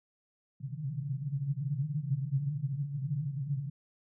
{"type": "band-pass noise", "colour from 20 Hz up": "white", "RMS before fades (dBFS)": -34, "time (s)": [0.6, 3.7], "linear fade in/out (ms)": 5, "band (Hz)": [130, 150], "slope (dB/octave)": 96, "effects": []}